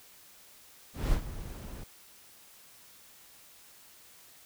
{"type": "noise with ADSR envelope", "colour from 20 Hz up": "brown", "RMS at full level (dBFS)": -26, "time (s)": [0.93, 1.84], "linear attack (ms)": 190, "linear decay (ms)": 85, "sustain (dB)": -15, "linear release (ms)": 8, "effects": ["white hiss -56 dBFS RMS until 4.45 s"]}